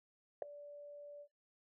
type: tone with ADSR envelope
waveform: sine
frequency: 581 Hz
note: D5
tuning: 19 cents flat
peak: -27 dBFS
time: 0.42-1.28 s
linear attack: 3 ms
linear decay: 3 ms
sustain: -22 dB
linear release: 68 ms
effects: noise-tail reverb RT60 0.2 s tail -21 dB re dry + tanh soft clip ceiling -28 dBFS